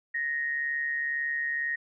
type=tone with amplitude modulation; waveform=sine; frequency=1864.7 Hz; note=A#6; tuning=in tune; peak=-25 dBFS; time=0.14-1.76 s; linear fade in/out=10 ms; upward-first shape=sine; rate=142 Hz; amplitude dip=50%; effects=none